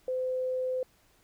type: tone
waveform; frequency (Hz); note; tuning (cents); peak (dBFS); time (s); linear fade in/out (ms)
sine; 512; C5; -38; -28; 0.08-0.83; 2
effects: pink hiss -65 dBFS RMS until 1.23 s